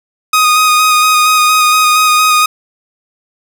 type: tone with vibrato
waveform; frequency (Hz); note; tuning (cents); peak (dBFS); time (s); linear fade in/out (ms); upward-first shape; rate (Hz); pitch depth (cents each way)
sawtooth; 1244.5; D#6; 0; -3; 0.33-2.46; 5; square; 4.3; 14
effects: none